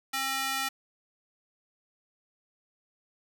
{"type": "tone with high-pass filter", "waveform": "square", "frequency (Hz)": 268, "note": "C4", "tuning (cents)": 42, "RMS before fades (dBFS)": -31, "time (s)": [0.13, 0.69], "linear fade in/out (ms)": 10, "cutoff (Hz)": 1300, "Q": 0.79, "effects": ["9-bit"]}